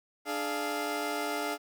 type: tone cluster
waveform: 20% pulse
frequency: 296.8 / 422.6 / 695 Hz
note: D4 / G#4 / F5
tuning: +18 / +30 / -9 cents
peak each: -31 / -31 / -30 dBFS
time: 0.25-1.58 s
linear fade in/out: 50 ms
effects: none